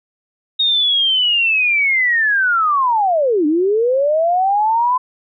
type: linear two-way sweep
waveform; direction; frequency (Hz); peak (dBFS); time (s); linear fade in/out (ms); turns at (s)
sine; down then up; 3738 to 289.7 to 1022; -12; 0.59-4.98; 10; 3.46
effects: none